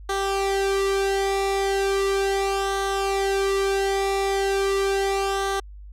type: tone with flanger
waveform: sawtooth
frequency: 392 Hz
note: G4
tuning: in tune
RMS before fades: -23 dBFS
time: 0.09-5.6 s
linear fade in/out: 5 ms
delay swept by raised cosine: 0.4 to 1.9 ms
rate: 0.37 Hz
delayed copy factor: -0.7
effects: added 50 Hz sine -38 dBFS peak until 5.92 s + low-pass 10000 Hz 12 dB/octave